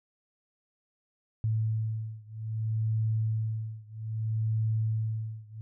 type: beating tone pair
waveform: sine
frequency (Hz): 110 / 110.62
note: A2 / A2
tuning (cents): 0 / +10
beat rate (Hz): 0.62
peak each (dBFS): -30 / -31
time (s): 1.44-5.61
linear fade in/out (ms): 0
effects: none